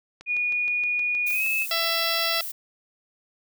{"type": "click train", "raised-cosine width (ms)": 0.2, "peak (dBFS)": -25, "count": 11, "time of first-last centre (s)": [0.21, 1.777], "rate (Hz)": 6.38}
{"type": "tone with pitch glide", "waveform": "sine", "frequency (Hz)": [2451, 2597], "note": ["D#7", "E7"], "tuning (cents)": [-27, -26], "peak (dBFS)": -22, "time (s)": [0.26, 1.67], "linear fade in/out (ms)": 50, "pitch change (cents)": 101, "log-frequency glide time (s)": [1.32, 1.45]}
{"type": "noise", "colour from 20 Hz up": "violet", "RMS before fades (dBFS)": -33, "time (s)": [1.26, 2.52], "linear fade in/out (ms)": 10}
{"type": "harmonic tone", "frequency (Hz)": 666, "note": "E5", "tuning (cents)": 18, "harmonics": [1, 2, 3, 4, 5, 6, 7, 8], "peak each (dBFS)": [-31, -31, -31, -31, -31, -31, -31, -31], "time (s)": [1.71, 2.41], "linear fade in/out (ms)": 2}
{"effects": []}